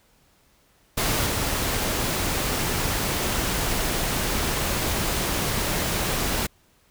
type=noise with level steps; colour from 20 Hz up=pink; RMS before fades=-23 / -25 dBFS; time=0.97-6.47 s; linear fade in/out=10 ms; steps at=1.26 s; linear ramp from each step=5 ms; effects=pink hiss -61 dBFS RMS until 6.9 s